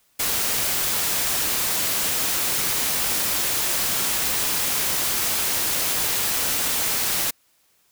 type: noise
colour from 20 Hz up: white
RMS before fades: -23 dBFS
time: 0.19-7.31 s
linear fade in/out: 10 ms
effects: white hiss -63 dBFS RMS until 7.91 s